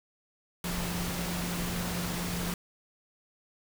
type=tone in noise; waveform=sine; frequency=175.6 Hz; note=F3; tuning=10 cents sharp; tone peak=-34 dBFS; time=0.64-2.54 s; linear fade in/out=2 ms; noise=pink; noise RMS=-35 dBFS; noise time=0.64-2.54 s; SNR=-2 dB; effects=none